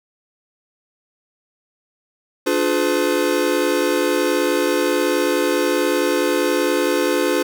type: chord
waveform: square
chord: D diminished seventh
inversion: none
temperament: just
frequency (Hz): 293.7 / 352.4 / 422.9 / 507.5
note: D4 / F4 / Ab4 / Cb5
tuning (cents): 0 / +16 / +31 / +47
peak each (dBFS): -23 / -22 / -24 / -22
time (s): 2.46-7.43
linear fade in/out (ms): 10
effects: none